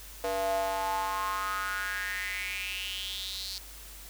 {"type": "tone with high-pass filter sweep", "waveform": "square", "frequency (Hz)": 96.6, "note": "G2", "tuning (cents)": -25, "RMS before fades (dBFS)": -33, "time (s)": [0.24, 3.58], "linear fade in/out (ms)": 0, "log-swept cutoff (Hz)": [560, 4500], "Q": 6, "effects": ["added 50 Hz sine -48 dBFS peak until 4.09 s", "white hiss -48 dBFS RMS until 4.09 s"]}